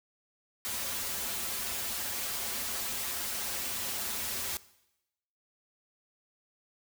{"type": "noise with comb filter", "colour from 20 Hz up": "white", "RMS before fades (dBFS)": -35, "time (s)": [0.65, 4.57], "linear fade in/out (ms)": 0, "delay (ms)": 6.5, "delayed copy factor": -1, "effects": ["noise-tail reverb RT60 0.9 s tail -19 dB re dry"]}